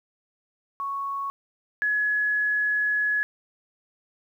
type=tone pair in turn; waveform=sine; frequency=1108.7 / 1691.6 Hz; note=C#6 / G#6; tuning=0 / +31 cents; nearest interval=perfect fifth; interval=731 cents; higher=second; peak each=-27 / -21 dBFS; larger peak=second; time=0.8-1.3 / 1.82-3.23 s; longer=second; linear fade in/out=0 ms; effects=10-bit